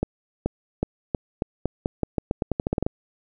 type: accelerating click train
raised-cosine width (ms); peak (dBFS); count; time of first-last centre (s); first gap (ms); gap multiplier
2; -9; 18; 0.03-2.865; 430; 0.86
effects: none